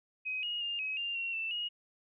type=tone with pitch steps; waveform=sine; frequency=2524 / 2875 / 2811 / 2548 / 2795 / 2738 / 2665 / 2879 Hz; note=D#7 / F7 / F7 / D#7 / F7 / F7 / E7 / F#7; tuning=+24 / +50 / +11 / +41 / +1 / -35 / +18 / -48 cents; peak=-33 dBFS; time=0.25-1.69 s; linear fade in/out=20 ms; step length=180 ms; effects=none